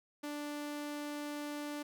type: tone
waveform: sawtooth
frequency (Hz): 293.7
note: D4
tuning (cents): 0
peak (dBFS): -35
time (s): 0.23-1.83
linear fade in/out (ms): 10
effects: none